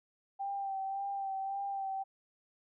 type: tone with vibrato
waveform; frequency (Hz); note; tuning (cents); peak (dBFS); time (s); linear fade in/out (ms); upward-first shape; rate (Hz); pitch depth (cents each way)
sine; 784; G5; 0; -34; 0.39-2.04; 20; sine; 1.8; 28
effects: none